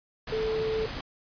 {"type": "tone in noise", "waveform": "sine", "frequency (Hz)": 439.7, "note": "A4", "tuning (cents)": -1, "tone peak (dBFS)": -26, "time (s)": [0.32, 0.86], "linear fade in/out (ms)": 5, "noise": "pink", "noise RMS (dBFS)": -36, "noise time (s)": [0.27, 1.01], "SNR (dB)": 7, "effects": ["resampled to 11025 Hz"]}